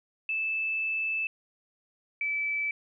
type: tone pair in turn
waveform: sine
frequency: 2629 / 2309 Hz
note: E7 / D7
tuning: -5 / -30 cents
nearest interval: major second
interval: 225 cents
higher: first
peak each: -27 dBFS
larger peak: neither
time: 0.29-1.27 / 2.21-2.71 s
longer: first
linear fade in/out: 2 ms
effects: none